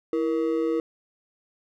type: ring-modulated tone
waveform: triangle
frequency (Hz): 400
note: G4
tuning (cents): +35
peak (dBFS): -17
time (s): 0.13-0.8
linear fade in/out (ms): 2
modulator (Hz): 70.7
effects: none